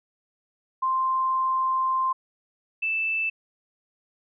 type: tone pair in turn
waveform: sine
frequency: 1046.5 / 2642 Hz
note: C6 / E7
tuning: 0 / +3 cents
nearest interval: octave + major third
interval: 1603 cents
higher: second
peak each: -21 / -23 dBFS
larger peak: first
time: 0.82-2.13 / 2.82-3.3 s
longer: first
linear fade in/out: 10 ms
effects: none